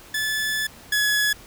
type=tone pair in turn; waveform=sawtooth; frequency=1732 / 1693.4 Hz; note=A6 / G#6; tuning=-28 / +33 cents; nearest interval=unison; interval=39 cents; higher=first; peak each=-19 / -15 dBFS; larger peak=second; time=0.14-0.67 / 0.92-1.33 s; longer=first; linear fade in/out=5 ms; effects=pink hiss -46 dBFS RMS until 1.46 s